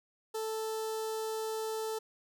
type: tone with notch filter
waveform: sawtooth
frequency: 440 Hz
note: A4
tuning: in tune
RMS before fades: -36 dBFS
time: 0.34-1.99 s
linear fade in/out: 10 ms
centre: 2200 Hz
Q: 0.95
effects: none